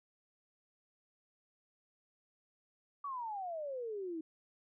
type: exponential sweep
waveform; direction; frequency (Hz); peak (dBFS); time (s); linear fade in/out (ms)
sine; down; 1161 to 311.1; -38; 3.04-4.21; 5
effects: none